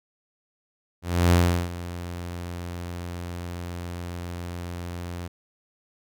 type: tone with ADSR envelope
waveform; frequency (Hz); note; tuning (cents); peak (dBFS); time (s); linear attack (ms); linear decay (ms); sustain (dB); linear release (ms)
sawtooth; 87.31; F2; 0; -11; 1.02-5.28; 300; 370; -17; 9
effects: none